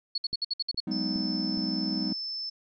sine tone bursts, 4376 Hz, C#8, 23 cents flat, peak -26 dBFS, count 8, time 0.15-0.803 s, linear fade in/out 5 ms, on 30 ms, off 59 ms
click train, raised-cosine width 3 ms, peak -32 dBFS, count 4, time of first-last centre 0.33-1.575 s, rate 2.41 Hz
triangle chord, G# minor seventh, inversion third, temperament just, 186.89 / 207.7 / 249.2 / 311.5 Hz, F#3 / G#3 / B3 / D#4, +18 / 0 / +16 / +2 cents, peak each -32 dBFS, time 0.87-2.13 s, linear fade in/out 5 ms
sine tone, 5274 Hz, E8, in tune, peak -32 dBFS, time 0.91-2.5 s, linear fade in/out 10 ms
effects none

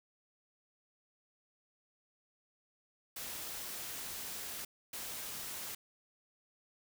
white noise bursts at uneven times, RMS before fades -43 dBFS, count 2, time 3.16-4.65 / 4.93-5.75 s, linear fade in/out 5 ms, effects none

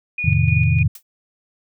sine tone with tremolo, 2455 Hz, D#7, 24 cents flat, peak -21 dBFS, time 0.18-0.83 s, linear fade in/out 5 ms, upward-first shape square, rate 3.3 Hz, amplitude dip 40%
sine chord, F dominant seventh, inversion none, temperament equal with one note detuned, 86.06 / 110 / 130.81 / 155.56 Hz, F2 / A2 / C3 / Eb3, -25 / 0 / 0 / 0 cents, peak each -19 dBFS, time 0.24-0.88 s, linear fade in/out 10 ms
blue noise with exponential decay, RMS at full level -31 dBFS, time 0.95-1.03 s, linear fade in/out 5 ms, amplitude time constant 17 ms
effects none

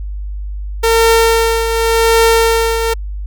sawtooth tone with tremolo, 455.3 Hz, A#4, 41 cents flat, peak -3 dBFS, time 0.83-2.94 s, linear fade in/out 10 ms, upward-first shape triangle, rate 0.89 Hz, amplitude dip 60%, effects added 50 Hz sine -20 dBFS peak until 3.26 s

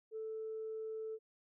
sine tone, 440 Hz, A4, in tune, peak -39 dBFS, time 0.11-1.19 s, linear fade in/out 50 ms, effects tanh soft clip ceiling -35 dBFS

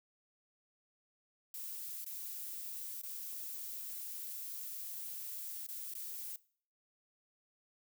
violet noise with dropouts, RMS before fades -44 dBFS, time 1.54-6.36 s, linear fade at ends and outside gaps 2 ms, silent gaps 2.045-2.062 / 3.016-3.033 / 5.666-5.687 / 5.938-5.951 s, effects noise-tail reverb RT60 0.5 s tail -21 dB re dry

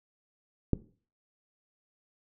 click, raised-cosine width 3 ms, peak -11 dBFS, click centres 0.733 s, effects noise-tail reverb RT60 0.4 s tail -18 dB re dry

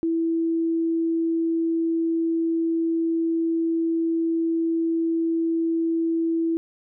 sine tone, 329.6 Hz, E4, in tune, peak -20 dBFS, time 0.03-6.57 s, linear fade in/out 0 ms, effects none

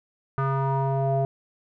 square tone with low-pass filter sweep, 135.9 Hz, C#3, 34 cents flat, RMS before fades -24 dBFS, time 0.38-1.25 s, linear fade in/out 0 ms, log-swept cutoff 1300 to 630 Hz, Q 5.1, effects none

